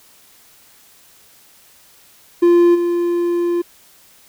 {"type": "tone with level steps", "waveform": "triangle", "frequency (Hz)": 346.6, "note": "F4", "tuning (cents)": -13, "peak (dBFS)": [-6, -13], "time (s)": [2.42, 3.62], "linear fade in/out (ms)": 10, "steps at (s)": 2.74, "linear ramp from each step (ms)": 20, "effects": ["white hiss -49 dBFS RMS until 4.28 s"]}